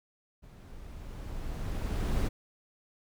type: noise with level ramp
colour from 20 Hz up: brown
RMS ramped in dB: -50 to -27 dBFS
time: 0.42-2.29 s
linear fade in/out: 20 ms
effects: none